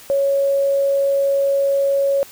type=tone; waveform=sine; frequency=554.4 Hz; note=C#5; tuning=in tune; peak=-14 dBFS; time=0.1-2.23 s; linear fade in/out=0 ms; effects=white hiss -42 dBFS RMS until 2.31 s